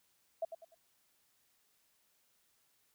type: tone with echo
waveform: sine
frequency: 659.3 Hz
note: E5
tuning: in tune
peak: -32 dBFS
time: 0.42-0.45 s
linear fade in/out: 5 ms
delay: 99 ms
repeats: 3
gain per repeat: -9 dB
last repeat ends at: 0.747 s
effects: white hiss -74 dBFS RMS until 2.94 s